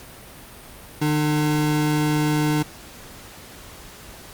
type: tone pair together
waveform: square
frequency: 150 / 302.2 Hz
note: D3 / D4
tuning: +37 / +50 cents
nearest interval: octave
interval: 1213 cents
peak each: -22 dBFS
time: 1.01-2.63 s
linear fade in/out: 10 ms
effects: pink hiss -42 dBFS RMS until 4.33 s + Opus 48 kbps